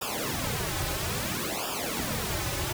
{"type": "noise with flanger", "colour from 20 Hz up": "pink", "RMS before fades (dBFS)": -31, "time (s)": [0.01, 2.73], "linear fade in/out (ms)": 10, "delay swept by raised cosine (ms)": [0.48, 4.38], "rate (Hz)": 0.6, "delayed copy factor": -1, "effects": []}